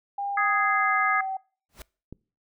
sine tone with pitch glide, 803 to 766.3 Hz, G5 to G5, +41 to -40 cents, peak -27 dBFS, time 0.18-1.37 s, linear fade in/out 5 ms, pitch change -81 cents, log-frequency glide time 0.32-0.95 s
harmonic tone, 415.3 Hz, G#4, in tune, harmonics 3 / 4 / 5, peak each -24 / -26 / -28 dBFS, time 0.37-1.21 s, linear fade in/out 5 ms
pink noise with exponential growth, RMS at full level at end -38 dBFS, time 1.69-1.82 s, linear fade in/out 2 ms, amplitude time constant 27 ms
click, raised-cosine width 3 ms, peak -26 dBFS, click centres 2.126 s
effects noise-tail reverb RT60 0.4 s tail -24 dB re dry

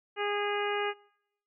harmonic tone, 410.6 Hz, G#4, 20 cents flat, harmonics 1 / 2 / 3 / 4 / 5 / 6 / 7, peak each -32 / -35 / -37 / -38 / -39 / -40 / -40 dBFS, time 0.16-0.94 s, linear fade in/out 50 ms, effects noise-tail reverb RT60 0.8 s tail -24 dB re dry

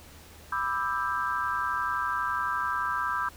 sine chord, E minor seventh, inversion second, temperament just, 988.9 / 1186.7 / 1318.5 / 1582.2 Hz, B5 / D6 / E6 / G6, +2 / +18 / 0 / +16 cents, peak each -32 dBFS, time 0.52-3.29 s, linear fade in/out 5 ms, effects added 78 Hz sine -52 dBFS peak until 3.36 s + pink hiss -51 dBFS RMS until 3.36 s

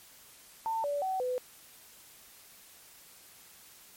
sine tone with pitch steps, 897 / 576 / 757 / 502 Hz, A5 / D5 / F#5 / B4, +33 / -34 / +39 / +28 cents, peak -29 dBFS, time 0.66-1.38 s, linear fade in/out 0 ms, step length 180 ms, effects white hiss -55 dBFS RMS until 3.96 s + MP3 64 kbps

